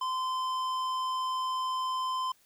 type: tone with tanh clipping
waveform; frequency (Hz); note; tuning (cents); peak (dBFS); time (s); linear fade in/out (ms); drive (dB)
sine; 1031; C6; -26; -31; 0.01-2.32; 5; 13
effects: white hiss -65 dBFS RMS until 2.45 s